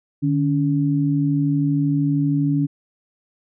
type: tone pair together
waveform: sine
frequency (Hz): 149.4 / 282.2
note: D3 / C#4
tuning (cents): +30 / +31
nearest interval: major seventh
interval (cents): 1101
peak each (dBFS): -19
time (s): 0.22-2.67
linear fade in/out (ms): 20
effects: none